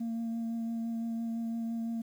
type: tone with vibrato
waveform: sine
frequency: 229.3 Hz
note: A#3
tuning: 28 cents flat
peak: -29 dBFS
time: 0-2.02 s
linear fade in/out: 10 ms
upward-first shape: triangle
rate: 5.9 Hz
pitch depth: 17 cents each way
effects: tanh soft clip ceiling -31 dBFS + 10-bit